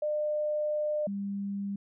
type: tone pair in turn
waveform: sine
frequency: 602 / 199.56 Hz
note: D5 / G3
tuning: +43 / +31 cents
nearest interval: octave + perfect fifth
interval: 1912 cents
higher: first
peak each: -27 / -31 dBFS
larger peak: first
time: 0.02-1.07 / 1.07-1.76 s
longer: first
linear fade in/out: 5 ms
effects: none